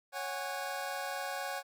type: chord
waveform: 25% pulse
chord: C# suspended fourth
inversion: none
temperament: equal with one note detuned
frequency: 554.4 / 740 / 819.6 Hz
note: C#5 / F#5 / G#5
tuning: 0 / 0 / -23 cents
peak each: -37 / -36 / -37 dBFS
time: 0.12-1.63 s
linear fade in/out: 50 ms
effects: none